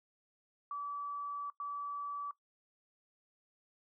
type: tone bursts at uneven times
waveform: sine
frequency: 1151 Hz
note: D6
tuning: 35 cents flat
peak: -37 dBFS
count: 2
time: 0.71-1.5 / 1.6-2.31 s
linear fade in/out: 2 ms
effects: noise-tail reverb RT60 0.1 s tail -19 dB re dry